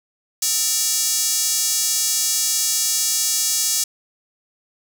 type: tone with high-pass filter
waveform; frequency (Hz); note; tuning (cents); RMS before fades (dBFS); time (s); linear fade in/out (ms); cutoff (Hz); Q
square; 257.7; C4; -26; -20; 0.42-3.84; 5; 6300; 1.9
effects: none